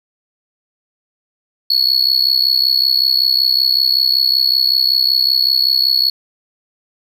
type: tone with amplitude modulation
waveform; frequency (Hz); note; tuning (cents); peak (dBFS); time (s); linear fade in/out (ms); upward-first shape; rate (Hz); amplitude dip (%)
triangle; 4377; C#8; -23; -6; 1.7-6.1; 5; sine; 65.3; 85
effects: 8-bit